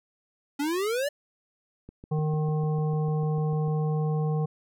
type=exponential sweep; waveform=square; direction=up; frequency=277.2 to 597 Hz; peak=-26 dBFS; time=0.59-1.09 s; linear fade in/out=10 ms
type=click train; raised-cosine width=3 ms; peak=-30 dBFS; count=13; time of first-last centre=1.89-3.681 s; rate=6.7 Hz
type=harmonic tone; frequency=153.8 Hz; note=D#3; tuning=20 cents flat; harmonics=1 / 3 / 5 / 7; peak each=-24 / -33 / -38 / -44 dBFS; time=2.11-4.46 s; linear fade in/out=10 ms
effects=none